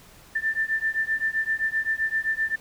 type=beating tone pair; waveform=sine; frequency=1774 / 1781.7 Hz; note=A6 / A6; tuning=+14 / +21 cents; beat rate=7.7 Hz; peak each=-26 / -26 dBFS; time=0.35-2.56 s; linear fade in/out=10 ms; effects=pink hiss -51 dBFS RMS until 2.6 s